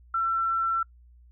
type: tone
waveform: sine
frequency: 1346 Hz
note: E6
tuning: 36 cents sharp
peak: -23 dBFS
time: 0.14-0.83 s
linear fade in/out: 5 ms
effects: noise-tail reverb RT60 0.1 s tail -26 dB re dry + added 60 Hz sine -51 dBFS peak until 1.31 s